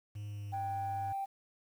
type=tone with pitch glide; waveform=triangle; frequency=103.83 to 100.18 Hz; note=G#2 to G2; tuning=0 to +38 cents; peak=-37 dBFS; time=0.15-1.13 s; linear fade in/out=10 ms; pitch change=-62 cents; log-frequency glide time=0.27-0.66 s
type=tone; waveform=sine; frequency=784 Hz; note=G5; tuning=in tune; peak=-33 dBFS; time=0.52-1.26 s; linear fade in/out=20 ms
effects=tanh soft clip ceiling -30 dBFS + 10-bit